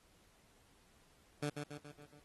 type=tone with echo; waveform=15% pulse; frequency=146.83 Hz; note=D3; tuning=in tune; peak=-29 dBFS; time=1.42-1.5 s; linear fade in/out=10 ms; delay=140 ms; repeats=5; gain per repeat=-5 dB; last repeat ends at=2.2 s; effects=pink hiss -69 dBFS RMS until 2.24 s + AAC 32 kbps